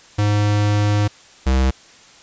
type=tone pair in turn; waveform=square; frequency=103.83 / 65.41 Hz; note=G#2 / C2; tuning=0 / 0 cents; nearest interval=minor sixth; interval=800 cents; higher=first; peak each=-15 / -14 dBFS; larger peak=second; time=0.18-1.08 / 1.46-1.71 s; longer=first; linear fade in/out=10 ms; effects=white hiss -46 dBFS RMS until 2.22 s + resampled to 16000 Hz